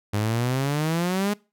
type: exponential sweep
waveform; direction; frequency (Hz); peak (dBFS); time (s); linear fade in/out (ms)
sawtooth; up; 101.4 to 209.9; -18; 0.13-1.34; 10
effects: noise-tail reverb RT60 0.3 s tail -23 dB re dry